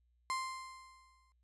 35% pulse tone with exponential decay, 1046.5 Hz, C6, in tune, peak -31 dBFS, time 0.3-1.32 s, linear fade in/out 0 ms, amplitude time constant 220 ms, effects added 60 Hz sine -70 dBFS peak until 1.43 s + resampled to 24000 Hz

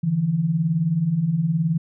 sine beating tone pair, 146.83 / 165.83 Hz, D3 / E3, 0 / +11 cents, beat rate 19 Hz, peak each -25 / -19 dBFS, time 0.03-1.78 s, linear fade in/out 10 ms, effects none

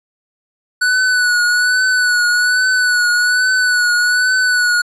square tone with vibrato, 1480 Hz, F#6, in tune, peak -12 dBFS, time 0.81-4.82 s, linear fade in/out 10 ms, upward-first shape triangle, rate 1.2 Hz, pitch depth 44 cents each way, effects resampled to 22050 Hz + 9-bit

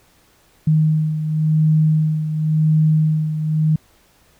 sine beating tone pair, 155.56 / 156.49 Hz, D#3 / D#3, 0 / +10 cents, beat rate 0.93 Hz, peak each -14 / -21 dBFS, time 0.67-3.76 s, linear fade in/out 5 ms, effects pink hiss -55 dBFS RMS until 4.39 s

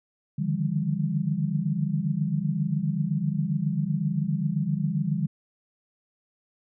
sine tone cluster, 146.3 / 153.9 / 171.8 / 200.7 Hz, D3 / D#3 / F3 / G3, -6 / -19 / -28 / +41 cents, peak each -29 dBFS, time 0.38-5.27 s, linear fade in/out 10 ms, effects none

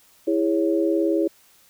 sine chord, C# minor, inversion first, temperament equal with one note detuned, 329.6 / 408.6 / 554.4 Hz, E4 / G#4 / C#5, 0 / -28 / 0 cents, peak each -20 / -24 / -25 dBFS, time 0.27-1.28 s, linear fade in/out 10 ms, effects white hiss -56 dBFS RMS until 1.69 s

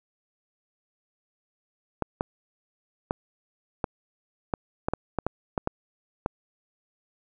clicks, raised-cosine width 1 ms, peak -11 dBFS, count 12, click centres 2.023 / 2.209 / 3.109 / 3.842 / 4.538 / 4.885 / 4.936 / 5.187 / 5.266 / 5.578 / 5.674 / 6.261 s, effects none

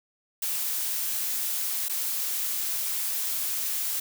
blue noise with dropouts, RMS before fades -29 dBFS, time 0.42-4 s, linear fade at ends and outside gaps 5 ms, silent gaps 1.885-1.894 s, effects none

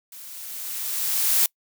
blue noise with level ramp, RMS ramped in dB -42 to -18 dBFS, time 0.12-1.46 s, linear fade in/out 2 ms, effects noise-tail reverb RT60 0.1 s tail -26 dB re dry

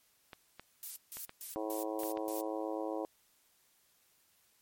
clicks, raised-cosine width 0.3 ms, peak -30 dBFS, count 6, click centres 0.332 / 0.596 / 1.17 / 1.294 / 2.034 / 2.173 s
violet noise bursts, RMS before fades -41 dBFS, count 6, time 0.83-2.41 s, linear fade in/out 0 ms, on 130 ms, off 160 ms
harmonic tone, 108.2 Hz, A2, 29 cents flat, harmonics 3 / 4 / 5 / 6 / 7 / 8 / 9 / 10, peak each -39 / -42 / -40 / -46 / -44 / -53 / -47 / -55 dBFS, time 1.56-3.05 s, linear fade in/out 0 ms
effects white hiss -70 dBFS RMS until 4.61 s + MP3 64 kbps

